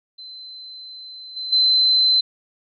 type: tone with level steps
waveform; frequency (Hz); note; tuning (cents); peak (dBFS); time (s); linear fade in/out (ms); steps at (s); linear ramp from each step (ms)
sine; 4063; B7; +48; -35 / -26 / -13; 0.18-2.21; 10; 1.36 / 1.52; 10
effects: none